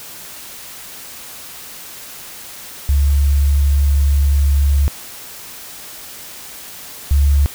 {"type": "tone pair in turn", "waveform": "sine", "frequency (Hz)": [70.7, 70.97], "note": ["C#2", "C#2"], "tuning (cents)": [35, 41], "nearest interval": "unison", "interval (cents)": 6, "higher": "second", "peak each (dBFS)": [-10, -9], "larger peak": "second", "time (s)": [[2.89, 4.88], [7.11, 7.46]], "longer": "first", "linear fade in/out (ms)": 0, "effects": ["white hiss -34 dBFS RMS until 7.54 s"]}